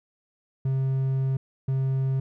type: tone bursts at uneven times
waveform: triangle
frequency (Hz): 133.3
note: C3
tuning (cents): +33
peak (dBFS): -20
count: 2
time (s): 0.65-1.37 / 1.68-2.2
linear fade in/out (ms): 5
effects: none